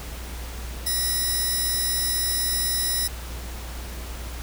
5% pulse tone pair together, 1937 / 5236 Hz, B6 / E8, -34 / -13 cents, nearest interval octave + perfect fourth, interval 1721 cents, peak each -18 dBFS, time 0.86-3.08 s, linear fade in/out 10 ms, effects added 60 Hz sine -33 dBFS peak until 4.42 s + pink hiss -39 dBFS RMS until 4.42 s

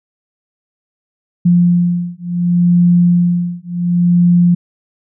sine beating tone pair, 174.61 / 175.3 Hz, F3 / F3, 0 / +7 cents, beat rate 0.69 Hz, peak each -12 dBFS, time 1.45-4.55 s, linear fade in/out 10 ms, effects none

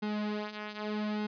sawtooth tone with flanger, 210.8 Hz, G#3, 26 cents sharp, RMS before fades -35 dBFS, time 0.02-1.27 s, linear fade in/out 10 ms, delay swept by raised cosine 1.7 to 5 ms, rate 0.82 Hz, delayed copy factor -0.7, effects resampled to 11025 Hz

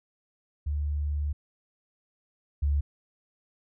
sine tone pair in turn, 73.42 / 71.91 Hz, D2 / D2, 0 / -36 cents, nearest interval unison, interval 36 cents, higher first, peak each -26 / -22 dBFS, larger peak second, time 0.66-1.33 / 2.62-2.81 s, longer first, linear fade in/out 10 ms, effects none

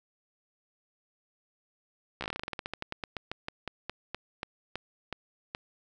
slowing click train, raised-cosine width 0.3 ms, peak -18 dBFS, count 28, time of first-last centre 2.21-5.549 s, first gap 14 ms, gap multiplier 1.14, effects none

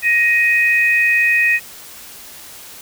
sine tone pair together, 1877.8 / 2504 Hz, A#6 / D#7, +12 / +10 cents, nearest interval perfect fourth, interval 498 cents, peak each -14 dBFS, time 0.02-1.6 s, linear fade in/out 50 ms, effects white hiss -37 dBFS RMS until 2.81 s

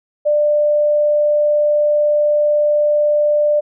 sine tone, 594 Hz, D5, 20 cents sharp, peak -11 dBFS, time 0.25-3.61 s, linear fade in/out 20 ms, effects none

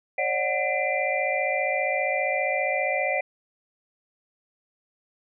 sine tone cluster, 548 / 603 / 738 / 2028 / 2378 Hz, C#5 / D5 / F#5 / B6 / D7, -20 / +46 / -5 / +45 / +21 cents, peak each -29 dBFS, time 0.18-3.21 s, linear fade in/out 5 ms, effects none

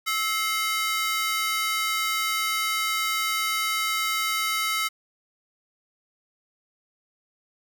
sawtooth ring-modulated tone, 1711 Hz, A6, 49 cents flat, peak -17 dBFS, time 0.06-4.89 s, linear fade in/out 20 ms, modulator 405 Hz, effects none

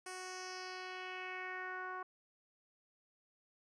10% pulse tone with low-pass filter sweep, 369.6 Hz, F#4, 2 cents flat, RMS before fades -45 dBFS, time 0.06-2.03 s, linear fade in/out 5 ms, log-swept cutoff 8700 to 1200 Hz, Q 2.7, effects none

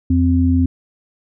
sine tone pair together, 86.53 / 259.3 Hz, F2 / C4, -15 / -15 cents, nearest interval octave + perfect fifth, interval 1900 cents, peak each -14 dBFS, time 0.1-0.66 s, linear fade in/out 5 ms, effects none

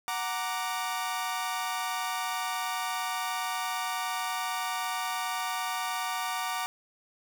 sawtooth chord, Gb augmented, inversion none, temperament equal, 740 / 932.3 / 1174.7 Hz, Gb5 / Bb5 / D6, 0 / 0 / 0 cents, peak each -31 dBFS, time 0.08-6.66 s, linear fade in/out 0 ms, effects 8-bit

